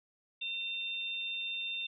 sine tone pair together, 2715 / 3600 Hz, F7 / A7, -50 / +39 cents, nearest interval perfect fourth, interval 489 cents, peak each -38 / -37 dBFS, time 0.41-1.87 s, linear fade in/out 10 ms, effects none

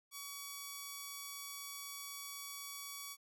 5% pulse tone, 1132 Hz, C#6, 36 cents sharp, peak -33 dBFS, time 0.11-3.17 s, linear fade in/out 50 ms, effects none

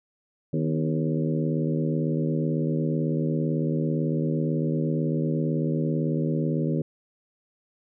harmonic tone with a mistuned harmonic, 78 Hz, D#2, 5 cents sharp, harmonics 2 / 3 / 4 / 5 / 6 / 7, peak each -25 / -29 / -31 / -33 / -35 / -36 dBFS, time 0.53-6.82 s, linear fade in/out 5 ms, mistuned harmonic 3, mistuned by +71 cents, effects none

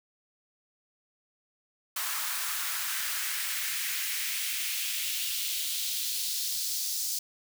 white noise with high-pass filter sweep, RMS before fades -32 dBFS, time 1.96-7.19 s, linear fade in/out 5 ms, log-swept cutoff 1100 to 5200 Hz, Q 1.9, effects none

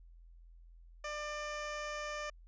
15% pulse tone, 597 Hz, D5, 28 cents sharp, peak -32 dBFS, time 1.04-2.3 s, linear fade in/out 5 ms, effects added 42 Hz sine -54 dBFS peak until 2.47 s + resampled to 16000 Hz

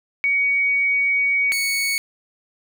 sine / sawtooth tone pair in turn, 2248 / 2222 Hz, C#7 / C#7, +24 / +4 cents, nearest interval unison, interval 20 cents, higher first, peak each -16 dBFS, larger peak neither, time 0.24-1.52 / 1.52-1.98 s, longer first, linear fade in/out 0 ms, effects none

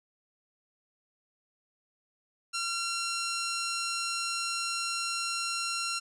10% pulse tone, 1370 Hz, F6, 34 cents flat, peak -22 dBFS, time 2.53-6 s, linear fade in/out 20 ms, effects low-pass 11000 Hz 12 dB/octave

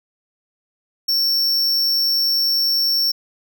square tone, 5450 Hz, F8, 43 cents flat, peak -16 dBFS, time 1.08-3.12 s, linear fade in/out 10 ms, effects none

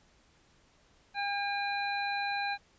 harmonic tone, 806 Hz, G5, 48 cents sharp, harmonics 1 / 2 / 3 / 5, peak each -33 / -36 / -38 / -40 dBFS, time 1.14-2.58 s, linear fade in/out 50 ms, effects pink hiss -65 dBFS RMS until 2.78 s + resampled to 16000 Hz

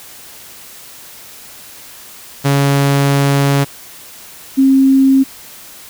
sawtooth / sine tone pair in turn, 140 / 268.3 Hz, C#3 / C4, +18 / +44 cents, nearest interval major seventh, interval 1126 cents, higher second, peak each -6 dBFS, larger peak neither, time 2.44-3.65 / 4.57-5.24 s, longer first, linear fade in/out 20 ms, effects white hiss -36 dBFS RMS until 5.89 s

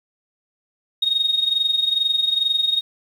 sine tone with amplitude modulation, 3729 Hz, A#7, in tune, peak -13 dBFS, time 1.02-2.81 s, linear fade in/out 5 ms, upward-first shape sine, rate 22.3 Hz, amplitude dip 75%, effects tanh soft clip ceiling -10 dBFS + 8-bit

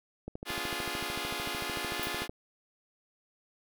click train, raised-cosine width 2 ms, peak -25 dBFS, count 28, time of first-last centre 0.28-2.295 s, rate 13.4 Hz
5% pulse chord, B diminished seventh, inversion none, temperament equal with one note detuned, 246.9 / 291.1 / 349.2 / 415.3 Hz, B3 / D4 / F4 / Ab4, 0 / -15 / 0 / 0 cents, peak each -32 / -30 / -26 / -27 dBFS, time 0.45-2.28 s, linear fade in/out 50 ms
violet noise with exponential decay, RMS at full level -34 dBFS, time 2.03-2.16 s, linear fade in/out 0 ms, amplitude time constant 27 ms
effects none

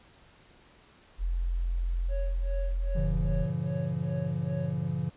sine tone, 43.23 Hz, F1, 17 cents flat, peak -26 dBFS, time 1.18-3.47 s, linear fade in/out 50 ms
triangle tone with tremolo, 554.4 Hz, C#5, in tune, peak -34 dBFS, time 2.08-4.88 s, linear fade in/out 50 ms, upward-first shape sine, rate 2.5 Hz, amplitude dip 95%
triangle chord, G diminished seventh, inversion none, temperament just, 98 / 117.6 / 141.12 / 169.34 Hz, G2 / Bb2 / Db3 / Fb3, 0 / +16 / +31 / +47 cents, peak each -36 / -36 / -30 / -30 dBFS, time 2.95-5.1 s, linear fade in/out 10 ms
effects pink hiss -58 dBFS RMS until 5.16 s + resampled to 8000 Hz

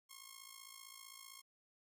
5% pulse tone with amplitude modulation, 1079 Hz, C#6, 47 cents flat, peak -38 dBFS, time 0.09-1.42 s, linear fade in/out 20 ms, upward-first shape sine, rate 55.5 Hz, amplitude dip 75%, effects none

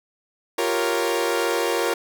sawtooth chord, G half-diminished seventh, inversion third, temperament equal, 349.2 / 392 / 466.2 / 554.4 Hz, F4 / G4 / Bb4 / Db5, 0 / 0 / 0 / 0 cents, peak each -22 / -25 / -20 / -24 dBFS, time 0.58-1.94 s, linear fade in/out 5 ms, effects none

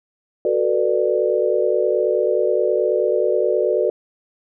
sine chord, B minor seventh, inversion second, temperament just, 370.4 / 444.5 / 493.9 / 592.7 Hz, F#4 / A4 / B4 / D5, +2 / +18 / 0 / +16 cents, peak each -21 dBFS, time 0.45-3.9 s, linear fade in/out 2 ms, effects none

